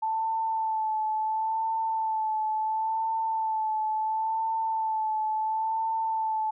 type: tone with vibrato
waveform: sine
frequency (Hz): 880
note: A5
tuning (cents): 0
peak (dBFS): -25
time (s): 0.02-6.51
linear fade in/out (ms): 10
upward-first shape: sine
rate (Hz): 0.72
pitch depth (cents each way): 27
effects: none